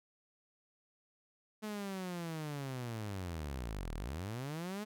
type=linear two-way sweep; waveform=sawtooth; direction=down then up; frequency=216.5 to 36 to 216.5 Hz; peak=-35 dBFS; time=1.62-4.85 s; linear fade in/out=20 ms; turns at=3.94 s; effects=none